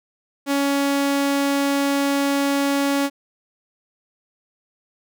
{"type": "tone", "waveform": "sawtooth", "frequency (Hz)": 280, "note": "C#4", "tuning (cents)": 18, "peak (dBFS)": -14, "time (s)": [0.46, 3.1], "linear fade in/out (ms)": 50, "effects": []}